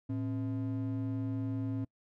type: ring-modulated tone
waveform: triangle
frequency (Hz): 189.7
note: F#3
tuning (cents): +43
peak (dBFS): -27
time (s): 0.09-1.85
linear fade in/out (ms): 10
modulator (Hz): 78.5
effects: noise-tail reverb RT60 0.1 s tail -25 dB re dry